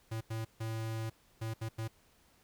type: tone bursts at uneven times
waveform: square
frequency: 111.9 Hz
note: A2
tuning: 30 cents sharp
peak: -36 dBFS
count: 6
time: 0.11-0.21 / 0.3-0.45 / 0.6-1.1 / 1.41-1.54 / 1.61-1.69 / 1.78-1.88 s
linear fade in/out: 10 ms
effects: pink hiss -67 dBFS RMS until 2.43 s